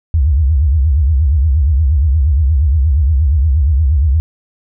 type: tone with vibrato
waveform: sine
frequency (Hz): 72.4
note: D2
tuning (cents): -24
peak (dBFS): -8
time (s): 0.14-4.2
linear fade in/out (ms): 0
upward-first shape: triangle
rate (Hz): 8.5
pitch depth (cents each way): 290
effects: none